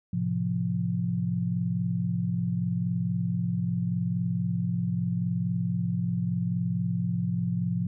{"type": "chord", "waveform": "sine", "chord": "F major", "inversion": "first", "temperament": "equal", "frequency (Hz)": [110, 130.81, 174.61], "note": ["A2", "C3", "F3"], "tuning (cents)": [0, 0, 0], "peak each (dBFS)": [-31, -32, -27], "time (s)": [0.13, 7.87], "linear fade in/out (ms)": 5, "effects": []}